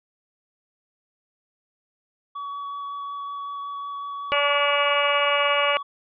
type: tone with vibrato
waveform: triangle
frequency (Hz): 1132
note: C#6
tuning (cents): +36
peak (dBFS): -28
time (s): 2.35-5.83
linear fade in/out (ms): 10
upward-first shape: sine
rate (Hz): 5.4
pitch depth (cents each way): 8
type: harmonic tone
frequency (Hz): 287.2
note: D4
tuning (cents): -39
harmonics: 2 / 3 / 4 / 5 / 6 / 7 / 8 / 9 / 10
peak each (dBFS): -24 / -31 / -25 / -30 / -35 / -33 / -26 / -32 / -26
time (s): 4.32-5.77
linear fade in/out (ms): 0
effects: resampled to 11025 Hz